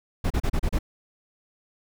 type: noise bursts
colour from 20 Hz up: brown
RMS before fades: -22 dBFS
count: 6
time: 0.24-0.789 s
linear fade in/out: 10 ms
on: 64 ms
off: 33 ms
effects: none